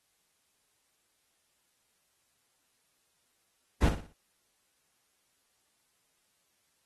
brown noise with echo, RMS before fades -23 dBFS, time 3.82-3.89 s, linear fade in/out 5 ms, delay 59 ms, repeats 4, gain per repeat -9 dB, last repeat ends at 4.126 s, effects white hiss -74 dBFS RMS until 6.85 s + AAC 32 kbps

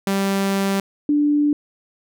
sawtooth / sine tone pair in turn, 196 / 293.7 Hz, G3 / D4, 0 / 0 cents, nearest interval perfect fifth, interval 700 cents, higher second, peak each -14 dBFS, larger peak neither, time 0.07-0.8 / 1.09-1.53 s, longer first, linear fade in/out 2 ms, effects none

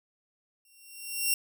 5% pulse tone with exponential growth, 2743 Hz, F7, 32 cents flat, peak -13 dBFS, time 0.65-1.34 s, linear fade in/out 2 ms, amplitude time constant 150 ms, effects none

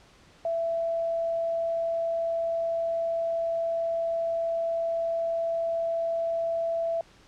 sine tone, 666 Hz, E5, 18 cents sharp, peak -25 dBFS, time 0.45-7.01 s, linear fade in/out 2 ms, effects pink hiss -56 dBFS RMS until 7.27 s + low-pass 6000 Hz 12 dB/octave

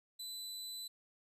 sawtooth tone, 4001 Hz, B7, 22 cents sharp, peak -40 dBFS, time 0.19-0.88 s, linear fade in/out 10 ms, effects resampled to 32000 Hz + 13-bit

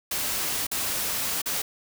white noise with dropouts, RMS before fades -28 dBFS, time 0.11-1.62 s, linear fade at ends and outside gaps 5 ms, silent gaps 0.669-0.714 / 1.418-1.458 s, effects none

